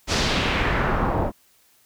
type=noise with low-pass filter sweep; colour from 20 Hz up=pink; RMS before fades=-22 dBFS; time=0.07-1.32 s; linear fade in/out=50 ms; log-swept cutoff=6100 to 680 Hz; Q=1.6; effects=white hiss -59 dBFS RMS until 1.85 s